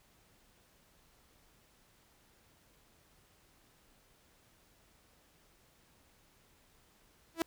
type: tone with exponential growth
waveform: sawtooth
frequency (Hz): 329.6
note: E4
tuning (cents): 0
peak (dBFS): -22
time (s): 7.34-7.42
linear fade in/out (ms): 0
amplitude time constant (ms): 16
effects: pink hiss -67 dBFS RMS until 7.46 s